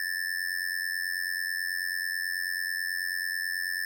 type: tone with amplitude modulation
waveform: square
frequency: 1760 Hz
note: A6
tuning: in tune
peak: -26 dBFS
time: 0-3.85 s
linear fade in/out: 2 ms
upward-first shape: sine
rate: 89.2 Hz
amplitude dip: 90%
effects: none